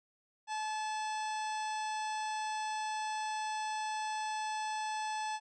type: harmonic tone with a mistuned harmonic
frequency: 862 Hz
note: A5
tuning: 36 cents flat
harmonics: 1 / 2 / 3 / 4 / 5 / 6 / 7 / 9 / 10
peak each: -35 / -45 / -47 / -50 / -53 / -52 / -52 / -53 / -57 dBFS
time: 0.47-5.4 s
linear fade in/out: 50 ms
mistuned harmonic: 3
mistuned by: +26 cents
effects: none